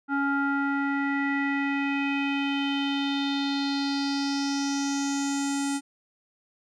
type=tone with low-pass filter sweep; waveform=square; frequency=279.3 Hz; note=C#4; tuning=13 cents sharp; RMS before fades=-27 dBFS; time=0.08-5.81 s; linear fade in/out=50 ms; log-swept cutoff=1300 to 8400 Hz; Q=4.7; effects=none